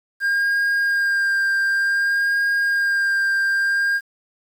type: tone with vibrato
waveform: triangle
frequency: 1606 Hz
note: G6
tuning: 41 cents sharp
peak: -15 dBFS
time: 0.2-4.01 s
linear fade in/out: 50 ms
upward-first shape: sine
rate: 0.55 Hz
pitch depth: 19 cents each way
effects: 8-bit